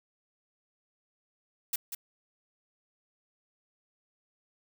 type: noise with echo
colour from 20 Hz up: blue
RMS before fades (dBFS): -30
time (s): 1.73-1.76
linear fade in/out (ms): 5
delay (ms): 190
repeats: 1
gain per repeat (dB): -7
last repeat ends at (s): 1.95
effects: none